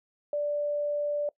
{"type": "tone", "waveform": "sine", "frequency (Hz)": 586, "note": "D5", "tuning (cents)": -4, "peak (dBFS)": -26, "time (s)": [0.33, 1.29], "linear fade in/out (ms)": 2, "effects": ["noise-tail reverb RT60 0.1 s tail -22 dB re dry"]}